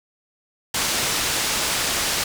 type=low-pass noise; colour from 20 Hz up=white; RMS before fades=-23 dBFS; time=0.74-2.24 s; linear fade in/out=5 ms; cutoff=7500 Hz; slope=12 dB/octave; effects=none